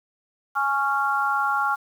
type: chord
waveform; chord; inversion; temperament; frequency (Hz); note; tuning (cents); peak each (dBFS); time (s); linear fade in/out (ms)
sine; Db major; second; just; 831.5 / 1108.7 / 1385.9; Ab5 / Db6 / F6; +2 / 0 / -14; -25 / -26 / -23; 0.55-1.76; 20
effects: 8-bit